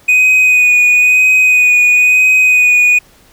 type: tone with vibrato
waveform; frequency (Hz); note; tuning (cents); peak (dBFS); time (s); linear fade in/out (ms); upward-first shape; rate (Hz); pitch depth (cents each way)
triangle; 2489; D#7; 0; -4; 0.08-2.99; 10; sine; 1; 19
effects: pink hiss -46 dBFS RMS until 3.32 s